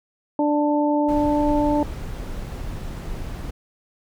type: harmonic tone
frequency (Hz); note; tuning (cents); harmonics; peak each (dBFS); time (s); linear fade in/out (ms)
294.9; D4; +7; 1 / 2 / 3; -19 / -23 / -24; 0.39-1.83; 2
type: noise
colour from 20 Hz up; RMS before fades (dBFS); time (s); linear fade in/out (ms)
brown; -30; 1.08-3.51; 10
effects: none